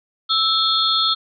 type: tone cluster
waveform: sine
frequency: 1318 / 3359 / 3615 / 4235 Hz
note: E6 / G#7 / A7 / C8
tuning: -1 / +19 / +46 / +20 cents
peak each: -21 dBFS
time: 0.29-1.15 s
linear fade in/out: 20 ms
effects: none